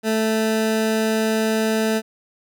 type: tone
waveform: 20% pulse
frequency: 220 Hz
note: A3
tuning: in tune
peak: -13 dBFS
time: 0.03-2.02 s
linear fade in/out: 50 ms
effects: none